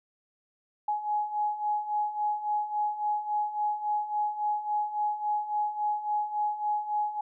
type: beating tone pair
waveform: sine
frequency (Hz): 837 / 840.6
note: G#5 / G#5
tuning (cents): +13 / +21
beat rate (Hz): 3.6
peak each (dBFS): -33 / -28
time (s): 0.88-7.21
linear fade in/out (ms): 5
effects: none